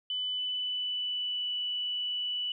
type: tone with pitch glide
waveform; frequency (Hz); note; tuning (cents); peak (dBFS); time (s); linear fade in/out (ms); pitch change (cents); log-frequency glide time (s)
sine; 3000 to 2964; F#7 to F#7; +23 to +2; -30; 0.1-2.52; 2; -21; 0.32-1.53
effects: none